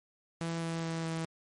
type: tone with pitch steps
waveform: sawtooth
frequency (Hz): 166.2 / 165.15 / 164.1 / 163.06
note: E3 / E3 / E3 / E3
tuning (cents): +15 / +4 / -8 / -19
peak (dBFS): -29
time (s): 0.41-1.25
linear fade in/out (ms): 0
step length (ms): 210
effects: MP3 48 kbps